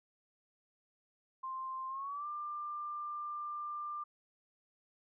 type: tone with pitch glide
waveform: sine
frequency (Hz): 1049 to 1191.1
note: C6 to D6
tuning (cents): +4 to +24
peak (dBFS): -38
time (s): 1.43-4.04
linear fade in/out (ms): 10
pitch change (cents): +220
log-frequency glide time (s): 1.88-2.27
effects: none